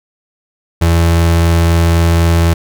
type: tone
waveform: 35% pulse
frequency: 83.9 Hz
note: E2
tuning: 31 cents sharp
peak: -6 dBFS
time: 0.81-2.54 s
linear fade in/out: 10 ms
effects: none